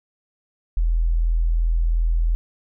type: tone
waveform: sine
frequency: 41.42 Hz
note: E1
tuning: 9 cents sharp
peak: -16 dBFS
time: 0.77-2.35 s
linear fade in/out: 0 ms
effects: none